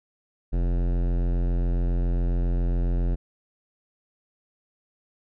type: tone with hard clipping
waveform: sine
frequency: 43.65 Hz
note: F1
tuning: in tune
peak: -23 dBFS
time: 0.52-3.16 s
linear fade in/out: 20 ms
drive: 18 dB
effects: none